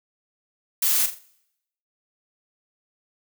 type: noise with echo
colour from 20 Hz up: blue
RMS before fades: -21 dBFS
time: 0.82-1.06 s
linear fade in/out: 5 ms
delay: 43 ms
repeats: 3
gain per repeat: -9 dB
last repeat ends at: 1.189 s
effects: noise-tail reverb RT60 0.8 s tail -22 dB re dry